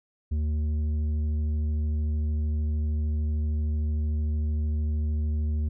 sine tone with tanh clipping, 76.1 Hz, D#2, 38 cents flat, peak -25 dBFS, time 0.31-5.69 s, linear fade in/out 10 ms, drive 7 dB, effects none

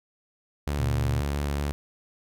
sawtooth tone with vibrato, 71.7 Hz, D2, 41 cents flat, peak -22 dBFS, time 0.67-1.72 s, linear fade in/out 0 ms, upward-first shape square, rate 4.4 Hz, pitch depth 15 cents each way
sine tone, 116.54 Hz, A#2, in tune, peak -25 dBFS, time 0.79-1.21 s, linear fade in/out 10 ms
effects none

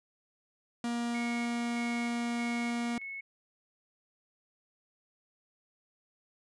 45% pulse tone, 236.8 Hz, A#3, 27 cents sharp, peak -31 dBFS, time 0.84-2.98 s, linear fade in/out 2 ms
sine tone with tremolo, 2196 Hz, C#7, 17 cents flat, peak -38 dBFS, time 1.14-3.21 s, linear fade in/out 10 ms, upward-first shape square, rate 1.6 Hz, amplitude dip 50%
effects resampled to 22050 Hz

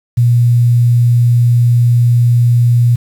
sine tone with quantisation, 120 Hz, B2, 49 cents flat, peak -6 dBFS, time 0.17-2.96 s, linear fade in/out 10 ms, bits 6, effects none

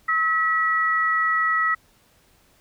sine tone pair together, 1289 / 1937.8 Hz, E6 / B6, -39 / -33 cents, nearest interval perfect fifth, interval 706 cents, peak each -21 dBFS, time 0.08-1.75 s, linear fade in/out 10 ms, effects pink hiss -59 dBFS RMS until 2.6 s

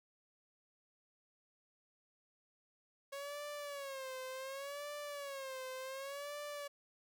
sawtooth tone with vibrato, 551 Hz, C#5, 11 cents flat, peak -39 dBFS, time 3.12-6.68 s, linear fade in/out 10 ms, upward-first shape sine, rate 0.68 Hz, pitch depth 110 cents each way, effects 13-bit

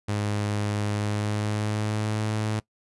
sawtooth tone with pitch glide, 103.83 to 107.86 Hz, G#2 to A2, 0 to -34 cents, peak -21 dBFS, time 0.08-2.6 s, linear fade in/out 10 ms, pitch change +66 cents, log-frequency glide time 0.9-2.27 s, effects noise-tail reverb RT60 0.1 s tail -21 dB re dry + resampled to 24000 Hz

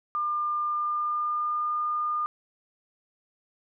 sine tone with pitch glide, 1200 to 1213.2 Hz, D6 to D#6, +37 to -44 cents, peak -25 dBFS, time 0.15-2.26 s, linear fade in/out 0 ms, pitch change +19 cents, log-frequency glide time 0.66-1.81 s, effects none

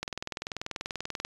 click train, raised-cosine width 0.2 ms, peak -16 dBFS, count 26, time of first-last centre 0.03-1.25 s, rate 20.5 Hz, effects resampled to 24000 Hz

